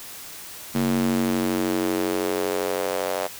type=tone with high-pass filter sweep; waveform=square; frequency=46.34 Hz; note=F#1; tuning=3 cents sharp; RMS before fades=-24 dBFS; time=0.74-3.28 s; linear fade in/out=20 ms; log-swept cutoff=200 to 590 Hz; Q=3.1; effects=white hiss -39 dBFS RMS until 3.39 s